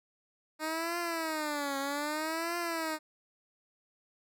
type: tone with vibrato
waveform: 10% pulse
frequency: 308.2 Hz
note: D#4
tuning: 16 cents flat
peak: -24 dBFS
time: 0.59-2.99 s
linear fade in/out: 50 ms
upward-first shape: triangle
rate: 0.63 Hz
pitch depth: 210 cents each way
effects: none